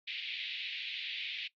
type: band-pass noise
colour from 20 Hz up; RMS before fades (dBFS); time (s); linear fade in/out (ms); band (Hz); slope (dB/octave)
pink; -40; 0.07-1.48; 10; 2200 to 3900; 48
effects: noise-tail reverb RT60 0.1 s tail -19 dB re dry + Opus 48 kbps